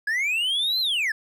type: linear two-way sweep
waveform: triangle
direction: up then down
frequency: 1650 to 4186 to 1650 Hz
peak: -20 dBFS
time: 0.07-1.12 s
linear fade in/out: 5 ms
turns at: 0.8 s
effects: none